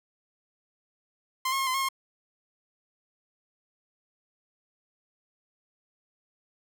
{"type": "tone with pitch steps", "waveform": "sawtooth", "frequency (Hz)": [1044, 1082, 1072, 1030, 1080, 1069], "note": ["C6", "C#6", "C6", "C6", "C#6", "C6"], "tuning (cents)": [-4, -42, 42, -28, -45, 37], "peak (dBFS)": -22, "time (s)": [1.45, 1.888], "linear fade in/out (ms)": 5, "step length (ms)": 73, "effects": []}